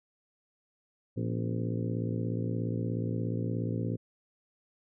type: harmonic tone with a mistuned harmonic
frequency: 56.9 Hz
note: A#1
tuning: 41 cents flat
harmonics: 2 / 3 / 4 / 5 / 6 / 7 / 8 / 9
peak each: -32 / -36 / -38 / -40 / -42 / -43 / -44 / -45 dBFS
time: 1.16-3.97 s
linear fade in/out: 20 ms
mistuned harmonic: 4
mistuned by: +110 cents
effects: none